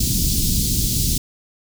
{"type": "band-stop noise", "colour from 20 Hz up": "pink", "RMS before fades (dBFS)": -19, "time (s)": [0, 1.18], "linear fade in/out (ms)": 5, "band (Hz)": [260, 4200], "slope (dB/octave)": 24, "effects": []}